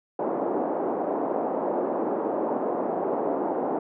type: band-pass noise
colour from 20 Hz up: pink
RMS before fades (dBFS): -27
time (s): 0.19-3.79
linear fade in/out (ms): 5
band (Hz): 280 to 850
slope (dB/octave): 24
effects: none